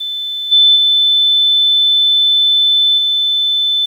sine tone with level steps, 3520 Hz, A7, in tune, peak -18 / -5 / -8 / -11 dBFS, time 0-3.86 s, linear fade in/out 10 ms, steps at 0.51 / 0.75 / 2.97 s, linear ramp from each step 20 ms, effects 7-bit

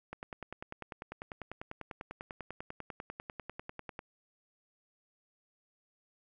click train, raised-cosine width 0.5 ms, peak -26 dBFS, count 40, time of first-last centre 0.13-3.991 s, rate 10.1 Hz, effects none

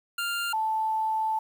25% pulse / sine tone pair in turn, 1396.9 / 877.6 Hz, F6 / A5, 0 / -5 cents, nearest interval minor sixth, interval 805 cents, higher first, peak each -24 dBFS, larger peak neither, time 0.18-0.53 / 0.53-1.39 s, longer second, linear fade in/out 5 ms, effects 9-bit

